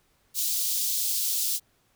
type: high-pass noise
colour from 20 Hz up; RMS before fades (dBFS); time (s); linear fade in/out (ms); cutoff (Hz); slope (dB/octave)
white; -27; 0.34-1.6; 50; 3700; 24
effects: pink hiss -67 dBFS RMS until 1.95 s